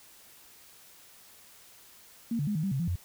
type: tone with pitch steps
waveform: sine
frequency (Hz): 231.3 / 145 / 207.9 / 156.2 / 195.2 / 134.1 / 170.9 / 89.1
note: A#3 / D3 / G#3 / D#3 / G3 / C3 / F3 / F2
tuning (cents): -13 / -22 / +2 / +7 / -7 / +43 / -37 / +35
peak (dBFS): -27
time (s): 2.31-2.958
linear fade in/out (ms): 5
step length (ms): 81
effects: white hiss -55 dBFS RMS until 3.04 s